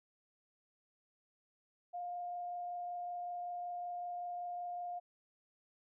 sine tone with frequency modulation, 707 Hz, F5, 21 cents sharp, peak -39 dBFS, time 1.93-5 s, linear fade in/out 20 ms, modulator 25.3 Hz, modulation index 0.24, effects none

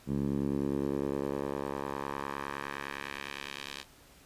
10% pulse tone with band-pass filter sweep, 69.8 Hz, C#2, 13 cents sharp, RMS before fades -35 dBFS, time 0.06-3.85 s, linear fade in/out 50 ms, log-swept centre 190 to 3800 Hz, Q 1.3, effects pink hiss -58 dBFS RMS until 4.25 s + resampled to 32000 Hz

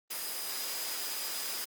sine tone in noise, 4965 Hz, D#8, 5 cents flat, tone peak -42 dBFS, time 0.1-1.65 s, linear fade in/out 10 ms, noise white, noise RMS -37 dBFS, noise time 0.1-1.65 s, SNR -8 dB, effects high-pass 300 Hz 12 dB/octave + Opus 24 kbps

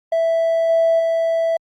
triangle tone with level steps, 659.3 Hz, E5, in tune, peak -12 / -9 / -13 dBFS, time 0.12-1.57 s, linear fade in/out 5 ms, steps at 0.69 / 0.99 s, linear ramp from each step 10 ms, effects tanh soft clip ceiling -9 dBFS + Opus 48 kbps

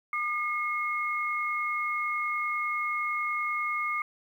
sine tone pair together, 1209.5 / 2160 Hz, D#6 / C#7, -49 / -45 cents, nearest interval minor seventh, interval 1004 cents, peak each -30 / -30 dBFS, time 0.13-4.02 s, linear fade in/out 2 ms, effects 10-bit

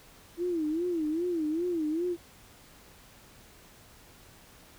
sine tone with vibrato, 329.6 Hz, E4, in tune, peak -27 dBFS, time 0.37-2.17 s, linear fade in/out 50 ms, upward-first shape sine, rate 2.5 Hz, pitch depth 150 cents each way, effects pink hiss -55 dBFS RMS until 4.78 s

